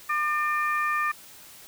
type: harmonic tone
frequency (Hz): 600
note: D5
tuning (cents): +37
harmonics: 2 / 3 / 4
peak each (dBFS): -25 / -28 / -33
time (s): 0.09-1.12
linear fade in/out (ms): 10
effects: white hiss -48 dBFS RMS until 1.67 s